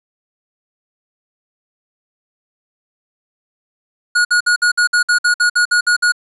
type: tone bursts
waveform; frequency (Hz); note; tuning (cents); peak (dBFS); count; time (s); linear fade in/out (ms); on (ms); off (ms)
square; 1447; F#6; -39; -11; 13; 4.15-6.122; 10; 100; 56
effects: resampled to 24000 Hz + 8-bit